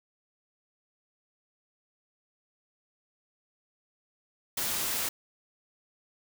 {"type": "noise", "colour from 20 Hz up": "white", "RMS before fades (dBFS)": -31, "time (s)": [4.57, 5.09], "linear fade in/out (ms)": 5, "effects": []}